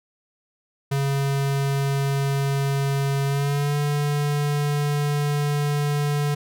square tone with pitch glide, 138.59 to 145.9 Hz, C#3 to D3, 0 to -11 cents, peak -21 dBFS, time 0.91-6.35 s, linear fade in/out 10 ms, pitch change +89 cents, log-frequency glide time 3.26-3.76 s, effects none

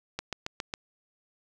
click train, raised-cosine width 0.2 ms, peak -15 dBFS, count 5, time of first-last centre 0.19-0.739 s, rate 7.29 Hz, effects none

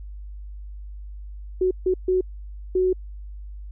sine tone bursts at uneven times, 370 Hz, F#4, in tune, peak -17 dBFS, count 4, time 1.61-1.71 / 1.86-1.94 / 2.08-2.21 / 2.75-2.93 s, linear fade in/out 5 ms, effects added 50 Hz sine -34 dBFS peak until 3.71 s

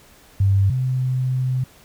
sine tone pair in turn, 98 / 128.72 Hz, G2 / C3, 0 / -28 cents, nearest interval perfect fourth, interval 472 cents, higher second, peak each -13 / -18 dBFS, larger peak first, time 0.4-0.7 / 0.7-1.64 s, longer second, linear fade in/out 5 ms, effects pink hiss -50 dBFS RMS until 1.84 s

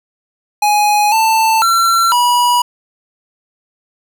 square tone with pitch steps, 834 / 888 / 1356 / 972 Hz, G#5 / A5 / E6 / B5, +7 / +16 / +49 / -28 cents, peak -10 dBFS, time 0.62-2.62 s, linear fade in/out 5 ms, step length 500 ms, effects none

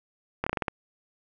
slowing click train, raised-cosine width 0.5 ms, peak -12 dBFS, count 7, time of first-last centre 0.44-0.682 s, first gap 25 ms, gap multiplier 1.19, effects none

